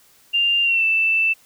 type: tone with pitch glide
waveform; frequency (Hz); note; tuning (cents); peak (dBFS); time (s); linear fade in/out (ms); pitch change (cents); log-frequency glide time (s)
sine; 2794 to 2654; F7 to E7; 0 to +11; -15; 0.33-1.34; 20; -89; 0.63-0.84
effects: white hiss -54 dBFS RMS until 1.45 s